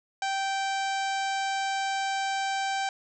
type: harmonic tone with a mistuned harmonic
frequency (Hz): 780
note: G5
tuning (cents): -9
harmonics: 1 / 2 / 3 / 4 / 5 / 6 / 7 / 8 / 9 / 10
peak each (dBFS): -28 / -34 / -38 / -40 / -42 / -44 / -45 / -46 / -47 / -48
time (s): 0.22-2.89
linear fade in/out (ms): 2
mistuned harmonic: 8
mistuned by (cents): +18
effects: none